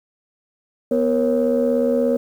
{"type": "tone cluster", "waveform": "sine", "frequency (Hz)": [246.2, 471.1, 548], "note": ["B3", "A#4", "C#5"], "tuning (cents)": [-5, 18, -20], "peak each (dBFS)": -19, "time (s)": [0.91, 2.17], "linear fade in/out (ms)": 5, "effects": ["tanh soft clip ceiling -9 dBFS", "8-bit"]}